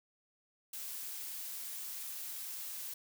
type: noise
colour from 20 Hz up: blue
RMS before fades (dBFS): -43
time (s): 0.73-2.94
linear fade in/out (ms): 5
effects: none